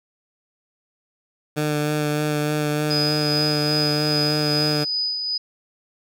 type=tone with vibrato; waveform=15% pulse; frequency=150 Hz; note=D3; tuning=37 cents sharp; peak=-14 dBFS; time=1.56-4.85 s; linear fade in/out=20 ms; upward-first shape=sine; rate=3.3 Hz; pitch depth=16 cents each way
type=tone with tremolo; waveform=sine; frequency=4978 Hz; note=D#8; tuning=in tune; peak=-20 dBFS; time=2.9-5.38 s; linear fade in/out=10 ms; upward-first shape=sine; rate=2.5 Hz; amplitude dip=40%
effects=none